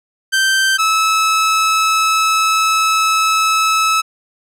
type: tone pair in turn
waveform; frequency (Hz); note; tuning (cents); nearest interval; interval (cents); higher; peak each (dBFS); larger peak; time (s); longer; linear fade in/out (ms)
sawtooth; 1559 / 1300.3; G6 / E6; -10 / -24; minor third; 314; first; -8; neither; 0.32-0.78 / 0.78-4.02; second; 20
effects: low-pass 11000 Hz 12 dB/octave